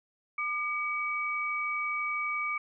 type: tone pair together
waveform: sine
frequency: 1204 / 2273 Hz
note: D6 / C#7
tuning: +43 / +43 cents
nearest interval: major seventh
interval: 1100 cents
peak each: -33 / -31 dBFS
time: 0.38-2.58 s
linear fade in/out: 5 ms
effects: none